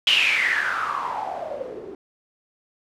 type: noise with low-pass filter sweep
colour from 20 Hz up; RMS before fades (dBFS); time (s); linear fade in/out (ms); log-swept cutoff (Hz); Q
blue; -24; 0.07-1.95; 2; 3100 to 360; 9.7
effects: none